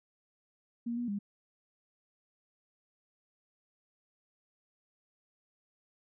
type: tone with pitch steps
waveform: sine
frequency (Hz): 235.5 / 241.4 / 202.4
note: A#3 / B3 / G#3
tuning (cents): +18 / -39 / -44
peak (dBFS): -32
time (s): 0.86-1.19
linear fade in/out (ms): 10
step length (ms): 110
effects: none